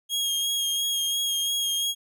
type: tone with vibrato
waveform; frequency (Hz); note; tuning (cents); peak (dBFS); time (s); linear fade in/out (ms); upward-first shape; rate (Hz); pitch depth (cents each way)
sawtooth; 3263; G#7; -31; -21; 0.09-1.95; 50; sine; 2.9; 20
effects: none